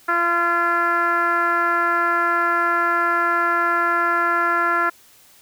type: tone with low-pass filter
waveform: 10% pulse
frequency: 343 Hz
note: F4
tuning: 31 cents flat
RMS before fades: -19 dBFS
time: 0.08-4.9 s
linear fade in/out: 10 ms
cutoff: 1500 Hz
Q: 4.8
effects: white hiss -51 dBFS RMS until 5.41 s